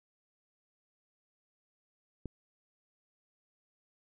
click, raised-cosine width 3 ms, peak -26 dBFS, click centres 2.257 s, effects none

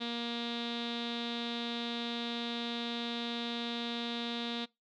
sawtooth tone with low-pass filter, 235.8 Hz, A#3, 20 cents sharp, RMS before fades -37 dBFS, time 0-4.66 s, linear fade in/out 20 ms, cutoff 3700 Hz, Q 9, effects noise-tail reverb RT60 0.2 s tail -23 dB re dry

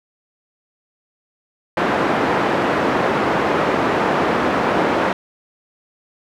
pink band-pass noise, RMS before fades -18 dBFS, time 1.77-5.13 s, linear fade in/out 2 ms, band 260 to 1500 Hz, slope 12 dB/octave, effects none

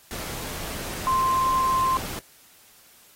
sine tone in noise, 1046.5 Hz, C6, in tune, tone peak -19 dBFS, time 1.07-1.97 s, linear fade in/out 0 ms, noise pink, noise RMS -34 dBFS, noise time 0.11-2.19 s, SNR +12 dB, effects white hiss -54 dBFS RMS until 3.15 s + AAC 48 kbps

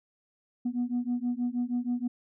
sine beating tone pair, 240.9 / 247.2 Hz, B3 / B3, -43 / +2 cents, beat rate 6.3 Hz, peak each -29 / -29 dBFS, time 0.65-2.08 s, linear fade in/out 10 ms, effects tanh soft clip ceiling -23 dBFS

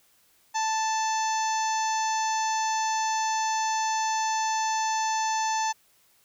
harmonic tone, 880 Hz, A5, in tune, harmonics 1 / 2 / 3 / 4 / 5 / 6 / 7 / 8, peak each -25 / -35 / -39 / -42 / -40 / -41 / -34 / -42 dBFS, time 0.54-5.73 s, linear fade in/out 20 ms, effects white hiss -63 dBFS RMS until 6.24 s

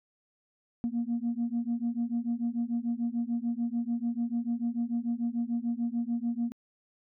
sine beating tone pair, 232.4 / 239.2 Hz, A#3 / A#3, -5 / +45 cents, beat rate 6.8 Hz, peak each -30 / -30 dBFS, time 0.84-6.52 s, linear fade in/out 0 ms, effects tanh soft clip ceiling -23 dBFS

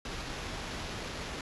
pink noise with sample-and-hold, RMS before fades -39 dBFS, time 0.05-1.41 s, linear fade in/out 2 ms, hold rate 8820 Hz, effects resampled to 24000 Hz

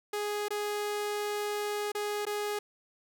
sawtooth tone with dropouts, 415.3 Hz, G#4, in tune, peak -27 dBFS, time 0.13-2.59 s, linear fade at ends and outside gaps 5 ms, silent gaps 0.484-0.505 / 1.919-1.949 / 2.253-2.266 s, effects none

